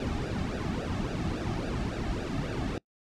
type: noise with flanger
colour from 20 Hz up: brown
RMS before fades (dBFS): -32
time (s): 0-2.78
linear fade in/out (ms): 2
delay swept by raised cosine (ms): 0.92 to 2.12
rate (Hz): 3.6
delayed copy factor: -0.95
effects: noise-tail reverb RT60 0.1 s tail -24 dB re dry + low-pass 6000 Hz 12 dB/octave